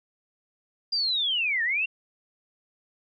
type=linear two-way sweep; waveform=sine; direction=down then up; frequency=4853 to 1760 to 2782 Hz; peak=-23 dBFS; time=0.92-1.86 s; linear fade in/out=10 ms; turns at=1.63 s; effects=none